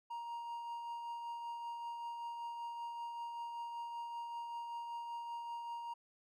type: tone with tremolo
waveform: triangle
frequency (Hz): 939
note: A#5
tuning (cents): +12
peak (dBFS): -38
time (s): 0.1-5.94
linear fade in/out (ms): 10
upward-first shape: triangle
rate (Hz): 5.2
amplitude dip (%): 35
effects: none